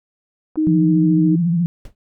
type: clicks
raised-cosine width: 1 ms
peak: -23 / -28 dBFS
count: 2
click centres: 0.557 / 0.561 s
type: tone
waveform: sine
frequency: 311.7 Hz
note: D#4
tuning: 3 cents sharp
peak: -14 dBFS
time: 0.57-1.36 s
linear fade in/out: 10 ms
type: tone with vibrato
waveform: sine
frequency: 170.7 Hz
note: F3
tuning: 39 cents flat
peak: -14 dBFS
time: 0.67-1.66 s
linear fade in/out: 0 ms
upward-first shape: sine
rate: 14 Hz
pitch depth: 74 cents each way
type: noise with exponential decay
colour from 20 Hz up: brown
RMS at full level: -28 dBFS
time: 1.85-1.95 s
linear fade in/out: 2 ms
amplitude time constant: 21 ms
effects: none